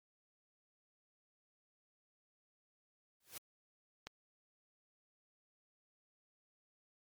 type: noise with exponential growth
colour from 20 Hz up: white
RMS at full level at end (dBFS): -43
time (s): 3.2-3.38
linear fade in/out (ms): 5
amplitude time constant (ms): 37
type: click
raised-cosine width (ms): 0.2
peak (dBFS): -27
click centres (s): 4.07
effects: MP3 96 kbps